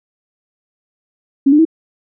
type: tone with pitch steps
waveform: sine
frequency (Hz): 274.9 / 298.1 / 323.2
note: C#4 / D4 / E4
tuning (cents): -14 / +26 / -34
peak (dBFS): -6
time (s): 1.46-1.652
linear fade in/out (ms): 10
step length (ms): 64
effects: none